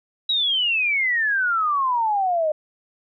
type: exponential sweep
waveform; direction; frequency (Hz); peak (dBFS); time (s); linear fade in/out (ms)
sine; down; 3900 to 601; -18; 0.29-2.52; 5
effects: none